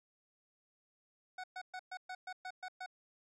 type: tone bursts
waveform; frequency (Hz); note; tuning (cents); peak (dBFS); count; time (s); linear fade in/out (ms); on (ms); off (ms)
25% pulse; 740; F#5; 0; -38; 9; 1.38-2.862; 5; 58; 120
effects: low-pass 5000 Hz 12 dB/octave